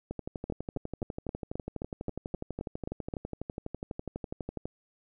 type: two click trains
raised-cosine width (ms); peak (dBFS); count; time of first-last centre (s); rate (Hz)
2; -20 / -22; 11 / 56; 0.5-3.139 / 0.11-4.655; 3.79 / 12.1
effects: none